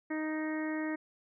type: harmonic tone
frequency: 311.1 Hz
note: D#4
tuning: in tune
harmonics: 1 / 2 / 3 / 4 / 5 / 6 / 7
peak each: -33 / -42 / -46 / -49 / -48 / -42 / -48 dBFS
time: 0.1-0.96 s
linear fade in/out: 10 ms
effects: none